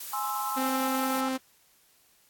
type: noise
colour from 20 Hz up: blue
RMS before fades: -38 dBFS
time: 0-1.21 s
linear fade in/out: 5 ms
type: chord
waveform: sine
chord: Ab augmented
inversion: none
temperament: equal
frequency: 830.6 / 1046.5 / 1318.5 Hz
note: Ab5 / C6 / E6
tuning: 0 / 0 / 0 cents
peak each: -33 / -34 / -33 dBFS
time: 0.13-1.29 s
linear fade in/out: 5 ms
type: tone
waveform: sawtooth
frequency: 261.6 Hz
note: C4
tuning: in tune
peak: -24 dBFS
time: 0.56-1.38 s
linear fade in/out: 20 ms
effects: white hiss -63 dBFS RMS until 2.29 s + AAC 64 kbps